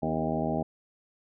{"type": "harmonic tone with a mistuned harmonic", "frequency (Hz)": 79.7, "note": "D#2", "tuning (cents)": 42, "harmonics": [1, 2, 3, 4, 5, 6, 7, 8, 9, 10], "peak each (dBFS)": [-42, -33, -32, -36, -37, -39, -40, -33, -41, -35], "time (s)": [0.02, 0.63], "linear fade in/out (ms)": 10, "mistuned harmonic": 4, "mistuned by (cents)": -39, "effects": []}